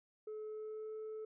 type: tone with pitch glide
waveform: sine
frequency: 430 to 435 Hz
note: A4 to A4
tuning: -40 to -20 cents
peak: -40 dBFS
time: 0.27-1.25 s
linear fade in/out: 5 ms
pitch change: +20 cents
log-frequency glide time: 0.45-0.95 s
effects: tanh soft clip ceiling -41 dBFS